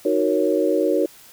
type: chord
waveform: sine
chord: D# minor seventh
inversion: none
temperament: equal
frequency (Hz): 311.1 / 370 / 466.2 / 554.4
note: D#4 / F#4 / A#4 / C#5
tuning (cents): 0 / 0 / 0 / 0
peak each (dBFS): -22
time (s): 0.05-1.06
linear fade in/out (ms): 5
effects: white hiss -47 dBFS RMS until 1.32 s